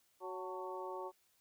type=harmonic tone with a mistuned harmonic; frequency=185.9 Hz; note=F#3; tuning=8 cents sharp; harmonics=2 / 3 / 4 / 5 / 6; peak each=-45 / -48 / -52 / -46 / -49 dBFS; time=0.2-1.12 s; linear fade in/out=50 ms; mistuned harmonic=5; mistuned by=-60 cents; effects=white hiss -74 dBFS RMS until 1.4 s